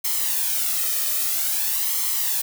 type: noise with flanger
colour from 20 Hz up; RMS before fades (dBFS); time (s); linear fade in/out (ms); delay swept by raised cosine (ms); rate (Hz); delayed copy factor
blue; -23; 0.04-2.42; 10; 0.95 to 1.64; 0.51; +0.65
effects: none